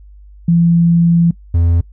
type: tone pair in turn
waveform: sine / triangle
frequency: 169.5 / 84.75 Hz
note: E3 / E2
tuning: +49 / +49 cents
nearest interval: octave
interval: 1200 cents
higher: first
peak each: -7 dBFS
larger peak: neither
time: 0.48-1.31 / 1.54-1.81 s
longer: first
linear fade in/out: 5 ms
effects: noise-tail reverb RT60 0.1 s tail -21 dB re dry + added 50 Hz sine -36 dBFS peak until 1.92 s